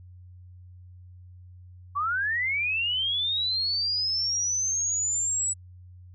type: linear sweep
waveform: sine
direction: up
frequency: 1108.7 to 7902 Hz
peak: -24 dBFS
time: 1.95-5.54 s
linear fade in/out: 20 ms
effects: added 90 Hz sine -45 dBFS peak until 6.14 s